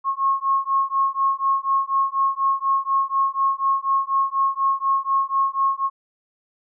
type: beating tone pair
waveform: sine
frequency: 1085 / 1089.1 Hz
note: C#6 / C#6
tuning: -37 / -31 cents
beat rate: 4.1 Hz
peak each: -21 dBFS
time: 0.04-5.9 s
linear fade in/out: 50 ms
effects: none